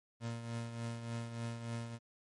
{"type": "tone with tremolo", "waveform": "30% pulse", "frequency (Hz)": 116.54, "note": "A#2", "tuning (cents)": 0, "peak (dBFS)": -34, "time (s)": [0.2, 1.99], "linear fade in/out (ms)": 50, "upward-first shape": "triangle", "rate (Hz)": 3.4, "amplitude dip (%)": 60, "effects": ["MP3 48 kbps"]}